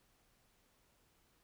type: silence
effects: pink hiss -73 dBFS RMS until 1.43 s